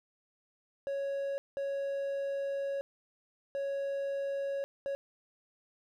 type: tone bursts at uneven times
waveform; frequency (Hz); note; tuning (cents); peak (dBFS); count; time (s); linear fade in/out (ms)
triangle; 554.4; C#5; 0; -30; 4; 0.87-1.38 / 1.57-2.81 / 3.55-4.64 / 4.86-4.95; 0
effects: none